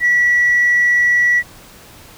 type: tone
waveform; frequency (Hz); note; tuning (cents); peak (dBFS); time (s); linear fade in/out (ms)
sine; 1943; B6; -29; -9; 0-1.43; 50
effects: tanh soft clip ceiling -6 dBFS + pink hiss -41 dBFS RMS until 2.17 s